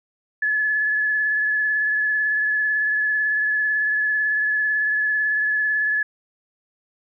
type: tone with vibrato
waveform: sine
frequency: 1714 Hz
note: A6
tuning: 46 cents flat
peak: -18 dBFS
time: 0.42-6.03 s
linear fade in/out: 5 ms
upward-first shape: triangle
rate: 18 Hz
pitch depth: 23 cents each way
effects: none

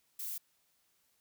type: noise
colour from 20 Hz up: violet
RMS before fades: -40 dBFS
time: 0.19-0.38 s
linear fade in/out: 5 ms
effects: white hiss -74 dBFS RMS until 1.2 s

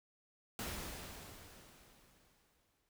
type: noise with exponential decay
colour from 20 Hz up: pink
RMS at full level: -41 dBFS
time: 0.59-2.89 s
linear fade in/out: 1 ms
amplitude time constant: 500 ms
effects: none

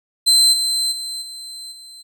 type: tone with level steps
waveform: 35% pulse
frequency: 4083 Hz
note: C8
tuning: 43 cents flat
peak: -9 / -16 / -24 / -30 / -36 dBFS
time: 0.26-2.03 s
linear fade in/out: 20 ms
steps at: 0.52 / 0.91 / 1.21 / 1.71 s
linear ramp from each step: 20 ms
effects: none

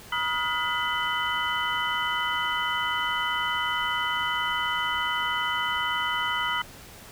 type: tone cluster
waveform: sine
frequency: 964 / 1260 / 1431 / 2005 / 3025 Hz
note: B5 / D#6 / F6 / B6 / F#7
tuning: -42 / +21 / +42 / +26 / +38 cents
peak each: -31 dBFS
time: 0.12-6.62 s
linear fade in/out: 5 ms
effects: pink hiss -46 dBFS RMS until 7.11 s

